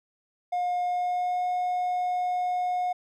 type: tone with pitch glide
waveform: triangle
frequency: 715 to 722.9 Hz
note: F5 to F#5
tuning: +41 to -40 cents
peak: -22 dBFS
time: 0.52-2.93 s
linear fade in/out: 10 ms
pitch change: +19 cents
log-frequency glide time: 0.83-1.47 s
effects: tanh soft clip ceiling -18 dBFS